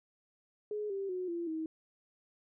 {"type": "tone with pitch steps", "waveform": "sine", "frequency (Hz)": [420.3, 392.2, 365.9, 341.4, 318.5], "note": ["G#4", "G4", "F#4", "F4", "D#4"], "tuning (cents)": [21, 1, -19, -39, 41], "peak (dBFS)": -34, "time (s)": [0.71, 1.66], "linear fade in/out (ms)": 2, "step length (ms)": 190, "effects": []}